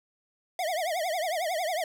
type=tone with vibrato; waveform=square; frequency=676 Hz; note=E5; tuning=43 cents sharp; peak=-28 dBFS; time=0.59-1.84 s; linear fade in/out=2 ms; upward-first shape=triangle; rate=11 Hz; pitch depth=220 cents each way; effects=none